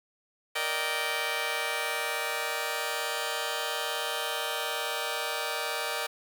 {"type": "chord", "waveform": "10% pulse", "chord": "Eb major seventh", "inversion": "second", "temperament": "just", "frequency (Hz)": [466.7, 583.4, 622.3, 777.8], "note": ["Bb4", "D5", "Eb5", "G5"], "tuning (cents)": [2, -12, 0, -14], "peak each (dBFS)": -27, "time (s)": [0.55, 6.07], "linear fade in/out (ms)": 10, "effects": ["9-bit"]}